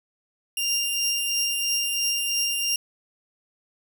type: tone pair together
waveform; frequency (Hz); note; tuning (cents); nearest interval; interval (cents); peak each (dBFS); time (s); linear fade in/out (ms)
sawtooth; 2794 / 5591; F7 / F8; 0 / +1; octave; 1201; -22 / -24; 0.57-2.76; 2
effects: none